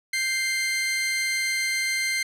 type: tone pair together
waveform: sawtooth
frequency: 1568 / 2093 Hz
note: G6 / C7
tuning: 0 / 0 cents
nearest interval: perfect fourth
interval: 500 cents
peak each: -31 / -20 dBFS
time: 0.13-2.23 s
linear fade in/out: 5 ms
effects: low-pass 11000 Hz 12 dB/octave